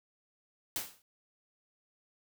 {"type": "noise with exponential decay", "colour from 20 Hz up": "white", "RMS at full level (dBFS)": -32, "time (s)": [0.76, 1.02], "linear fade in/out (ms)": 1, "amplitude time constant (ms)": 55, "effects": []}